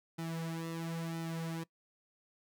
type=tone with flanger; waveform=sawtooth; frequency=164.81 Hz; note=E3; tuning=in tune; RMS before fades=-39 dBFS; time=0.18-1.64 s; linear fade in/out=10 ms; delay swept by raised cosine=1.8 to 4.8 ms; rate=0.99 Hz; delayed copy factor=-0.8; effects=noise-tail reverb RT60 0.1 s tail -21 dB re dry